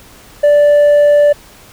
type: tone with hard clipping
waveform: triangle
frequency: 585 Hz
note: D5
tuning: 7 cents flat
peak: -4 dBFS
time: 0.43-1.33 s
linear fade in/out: 10 ms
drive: 1 dB
effects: pink hiss -40 dBFS RMS until 1.72 s